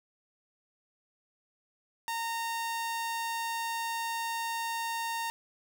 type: tone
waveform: sawtooth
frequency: 920 Hz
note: A#5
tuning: 23 cents flat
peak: -28 dBFS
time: 2.08-5.3 s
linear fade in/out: 0 ms
effects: none